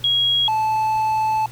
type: tone pair in turn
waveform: sine / triangle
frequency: 3300 / 872.4 Hz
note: G#7 / A5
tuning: -12 / -15 cents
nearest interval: octave + major seventh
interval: 2303 cents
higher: first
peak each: -15 dBFS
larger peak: neither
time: 0.04-0.48 / 0.48-1.46 s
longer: second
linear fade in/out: 2 ms
effects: added 120 Hz sine -38 dBFS peak until 1.51 s + pink hiss -44 dBFS RMS until 1.51 s